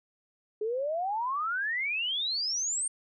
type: exponential sweep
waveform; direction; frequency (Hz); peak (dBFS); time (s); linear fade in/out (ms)
sine; up; 415 to 8870; -28; 0.61-2.88; 5
effects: none

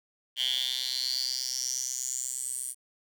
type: tone with high-pass filter sweep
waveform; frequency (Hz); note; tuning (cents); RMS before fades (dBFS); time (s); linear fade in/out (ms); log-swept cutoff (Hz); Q
10% pulse; 128.4; C3; -32; -32; 0.36-2.75; 50; 3100 to 9300; 8
effects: none

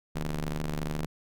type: ring-modulated tone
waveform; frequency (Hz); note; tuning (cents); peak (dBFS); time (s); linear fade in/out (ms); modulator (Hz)
sawtooth; 74.2; D2; +18; -23; 0.15-1.06; 10; 85.7
effects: none

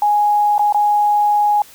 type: tone with dropouts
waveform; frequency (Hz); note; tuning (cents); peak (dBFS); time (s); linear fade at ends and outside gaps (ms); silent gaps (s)
sine; 830.6; G#5; 0; -11; 0.02-1.62; 2; 0.581-0.593 / 0.725-0.745
effects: white hiss -43 dBFS RMS until 1.74 s

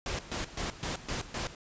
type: noise with tremolo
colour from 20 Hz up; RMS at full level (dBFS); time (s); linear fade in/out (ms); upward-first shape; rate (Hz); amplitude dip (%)
pink; -34; 0.06-1.55; 2; square; 3.9; 80
effects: resampled to 16000 Hz

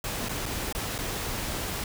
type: noise with dropouts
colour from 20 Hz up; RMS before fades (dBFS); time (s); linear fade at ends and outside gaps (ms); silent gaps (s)
pink; -32; 0.04-1.84; 2; 0.287-0.292 / 0.457-0.461 / 0.726-0.749 / 0.981-0.987
effects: none

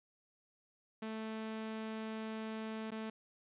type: tone with dropouts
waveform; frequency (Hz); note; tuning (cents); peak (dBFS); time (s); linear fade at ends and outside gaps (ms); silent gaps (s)
sawtooth; 219.9; A3; -1; -36; 1.02-3.1; 5; 2.907-2.917
effects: resampled to 8000 Hz + 11-bit

